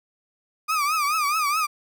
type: tone with vibrato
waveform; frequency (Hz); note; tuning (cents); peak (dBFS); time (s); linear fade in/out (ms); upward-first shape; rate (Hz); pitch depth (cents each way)
35% pulse; 1213; D#6; -44; -19; 0.68-1.67; 20; triangle; 4.7; 140
effects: none